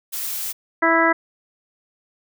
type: noise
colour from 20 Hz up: blue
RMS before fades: -27 dBFS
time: 0.12-0.53 s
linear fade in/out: 20 ms
type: harmonic tone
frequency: 329.6 Hz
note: E4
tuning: in tune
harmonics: 1 / 2 / 3 / 4 / 5 / 6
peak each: -21 / -21 / -21 / -21 / -21 / -21 dBFS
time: 0.82-1.13 s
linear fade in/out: 10 ms
effects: none